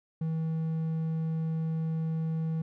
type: tone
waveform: triangle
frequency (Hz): 160.9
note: E3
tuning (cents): -42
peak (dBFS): -26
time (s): 0.21-2.62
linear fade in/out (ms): 5
effects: none